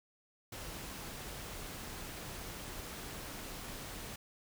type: noise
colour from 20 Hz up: pink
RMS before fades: -45 dBFS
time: 0.52-4.16 s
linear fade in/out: 5 ms
effects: none